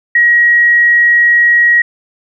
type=tone; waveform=sine; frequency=1900 Hz; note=A#6; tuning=33 cents sharp; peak=-5 dBFS; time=0.15-1.82 s; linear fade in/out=5 ms; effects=none